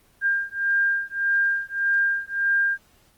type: beating tone pair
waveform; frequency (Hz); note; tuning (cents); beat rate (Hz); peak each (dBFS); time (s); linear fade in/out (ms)
sine; 1600 / 1601.7; G6 / G6; +35 / +37; 1.7; -23; 0.21-2.78; 50
effects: pink hiss -59 dBFS RMS until 3.17 s + Opus 24 kbps